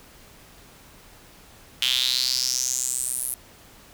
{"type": "tone with high-pass filter sweep", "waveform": "sawtooth", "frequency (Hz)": 127.5, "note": "C3", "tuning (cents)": -44, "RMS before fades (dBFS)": -25, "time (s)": [1.82, 3.34], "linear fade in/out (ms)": 2, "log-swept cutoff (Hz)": [3100, 11000], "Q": 5.6, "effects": ["pink hiss -50 dBFS RMS until 3.93 s"]}